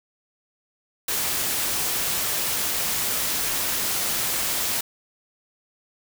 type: noise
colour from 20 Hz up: white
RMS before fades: -25 dBFS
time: 1.08-4.81 s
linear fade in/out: 5 ms
effects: none